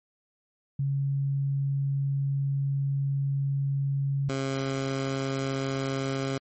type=tone pair in turn; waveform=sine / 15% pulse; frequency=138.59 / 135.19 Hz; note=C#3 / C#3; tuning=0 / -43 cents; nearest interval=unison; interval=43 cents; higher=first; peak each=-24 / -21 dBFS; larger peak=second; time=0.79-4.29 / 4.29-6.38 s; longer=first; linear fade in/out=5 ms; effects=MP3 32 kbps